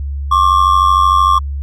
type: ring-modulated tone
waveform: triangle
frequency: 1122 Hz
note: C#6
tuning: 21 cents sharp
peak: -3 dBFS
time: 0.31-1.39 s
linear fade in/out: 10 ms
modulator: 46.6 Hz
effects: added 70 Hz sine -18 dBFS peak until 1.62 s